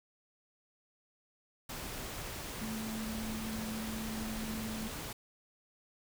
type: tone in noise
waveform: sine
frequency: 220 Hz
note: A3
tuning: in tune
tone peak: -38 dBFS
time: 2.61-4.88 s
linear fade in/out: 5 ms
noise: pink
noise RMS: -42 dBFS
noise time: 1.69-5.13 s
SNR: +1 dB
effects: none